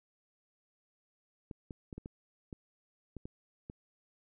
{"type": "clicks", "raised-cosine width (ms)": 3, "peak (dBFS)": -30, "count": 9, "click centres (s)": [1.512, 1.708, 1.928, 1.98, 2.059, 2.528, 3.167, 3.255, 3.699], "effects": []}